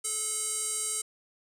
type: tone with band-pass filter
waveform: square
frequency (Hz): 433.7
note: A4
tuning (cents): -25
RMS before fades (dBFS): -32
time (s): 0.04-1.02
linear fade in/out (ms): 10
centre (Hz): 8500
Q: 5.4
effects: none